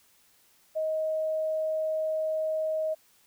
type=tone; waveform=sine; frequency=629 Hz; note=D#5; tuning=19 cents sharp; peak=-26 dBFS; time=0.75-2.95 s; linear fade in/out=20 ms; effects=white hiss -63 dBFS RMS until 3.26 s